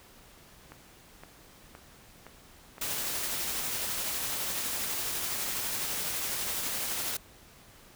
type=click train; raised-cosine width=0.5 ms; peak=-30 dBFS; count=10; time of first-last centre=0.72-5.359 s; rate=1.94 Hz
type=noise with tremolo; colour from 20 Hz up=white; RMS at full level=-32 dBFS; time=2.81-7.17 s; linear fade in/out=5 ms; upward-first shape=triangle; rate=12 Hz; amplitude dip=25%
effects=pink hiss -55 dBFS RMS until 7.95 s